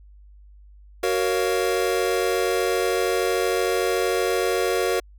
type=chord; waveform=square; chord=Gb major seventh; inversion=none; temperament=equal with one note detuned; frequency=373 / 466.2 / 554.4 / 698.5 Hz; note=Gb4 / Bb4 / Db5 / F5; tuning=+14 / 0 / 0 / 0 cents; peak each=-25 / -25 / -29 / -30 dBFS; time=1.03-5 s; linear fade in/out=5 ms; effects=added 50 Hz sine -45 dBFS peak until 5.18 s